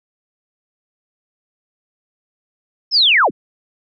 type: linear sweep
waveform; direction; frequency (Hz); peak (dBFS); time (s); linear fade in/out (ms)
sine; down; 5390 to 101.1; -9; 2.91-3.31; 50
effects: none